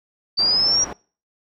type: linear sweep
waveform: sine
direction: up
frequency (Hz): 4594 to 5740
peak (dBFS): -15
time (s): 0.37-0.85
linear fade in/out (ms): 20
type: low-pass noise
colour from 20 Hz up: white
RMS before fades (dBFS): -34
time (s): 0.39-0.93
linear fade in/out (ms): 0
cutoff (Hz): 1000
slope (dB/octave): 12
effects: noise-tail reverb RT60 0.4 s tail -24 dB re dry